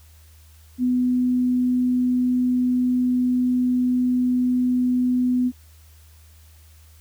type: tone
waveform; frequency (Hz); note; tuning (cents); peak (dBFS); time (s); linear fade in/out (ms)
sine; 249.9; B3; +21; -17; 0.78-5.52; 50
effects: added 78 Hz sine -47 dBFS peak until 7 s + white hiss -56 dBFS RMS until 7 s